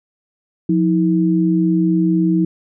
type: tone pair together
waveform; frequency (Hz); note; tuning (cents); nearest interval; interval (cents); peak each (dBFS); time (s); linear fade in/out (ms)
sine; 177.2 / 321.3; F3 / E4; +25 / -44; minor seventh; 1031; -15; 0.69-2.45; 5
effects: none